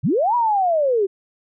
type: linear two-way sweep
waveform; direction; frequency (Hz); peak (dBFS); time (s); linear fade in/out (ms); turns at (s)
sine; up then down; 94.7 to 985 to 371; -15; 0.03-1.07; 20; 0.35
effects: none